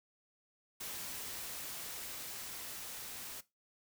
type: noise with level ramp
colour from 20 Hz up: white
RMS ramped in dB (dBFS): -43 to -46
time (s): 0.8-3.41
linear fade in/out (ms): 10
effects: noise-tail reverb RT60 0.2 s tail -17 dB re dry